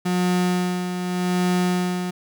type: tone with tremolo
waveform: 35% pulse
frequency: 180 Hz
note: F#3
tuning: 47 cents flat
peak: -16 dBFS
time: 0.05-2.11 s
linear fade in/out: 10 ms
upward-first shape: sine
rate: 0.84 Hz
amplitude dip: 55%
effects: none